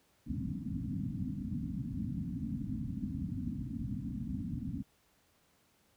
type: low-pass noise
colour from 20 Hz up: white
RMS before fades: -37 dBFS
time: 0.26-4.83 s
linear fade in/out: 20 ms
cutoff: 280 Hz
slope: 96 dB/octave
effects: pink hiss -70 dBFS RMS until 5.96 s + high-pass 60 Hz 12 dB/octave